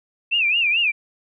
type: tone with vibrato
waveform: sine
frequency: 2586 Hz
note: E7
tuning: 34 cents flat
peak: -16 dBFS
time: 0.31-0.92 s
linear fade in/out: 20 ms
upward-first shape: sine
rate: 4.6 Hz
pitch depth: 170 cents each way
effects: none